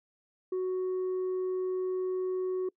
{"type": "tone", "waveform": "sine", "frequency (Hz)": 370.5, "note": "F#4", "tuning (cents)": 2, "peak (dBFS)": -26, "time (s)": [0.52, 2.69], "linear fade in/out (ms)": 5, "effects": ["noise-tail reverb RT60 0.1 s tail -26 dB re dry", "tanh soft clip ceiling -28 dBFS"]}